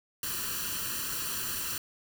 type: noise with comb filter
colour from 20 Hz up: white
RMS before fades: -34 dBFS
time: 0.23-1.78 s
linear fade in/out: 2 ms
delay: 0.69 ms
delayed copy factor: +0.8
effects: none